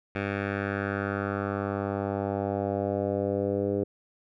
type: tone with low-pass filter sweep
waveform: 10% pulse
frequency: 100 Hz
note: G2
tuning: 35 cents sharp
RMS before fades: -29 dBFS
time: 0.15-3.84 s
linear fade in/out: 5 ms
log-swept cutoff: 2200 to 440 Hz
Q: 2.7
effects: none